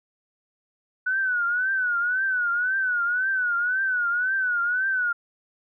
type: tone with vibrato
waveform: sine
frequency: 1480 Hz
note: F#6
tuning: in tune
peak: -21 dBFS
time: 1.06-5.13 s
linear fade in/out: 10 ms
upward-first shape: triangle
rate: 1.9 Hz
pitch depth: 120 cents each way
effects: none